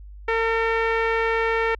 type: tone with low-pass filter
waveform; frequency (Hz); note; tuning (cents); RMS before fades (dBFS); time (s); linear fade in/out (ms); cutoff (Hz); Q
sawtooth; 453.5; A#4; -48; -22; 0.28-1.75; 5; 2100; 2.6
effects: added 50 Hz sine -38 dBFS peak until 1.79 s